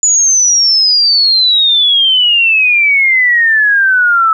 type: exponential sweep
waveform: sine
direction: down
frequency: 6980 to 1300 Hz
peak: -6 dBFS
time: 0.03-4.33 s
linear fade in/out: 2 ms
effects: 8-bit